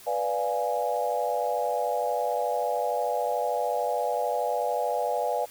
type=chord; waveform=sine; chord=B diminished seventh; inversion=none; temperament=equal; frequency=493.9 / 587.3 / 698.5 / 830.6 Hz; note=B4 / D5 / F5 / Ab5; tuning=0 / 0 / 0 / 0 cents; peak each=-30 dBFS; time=0.06-5.46 s; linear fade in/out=20 ms; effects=white hiss -49 dBFS RMS until 5.5 s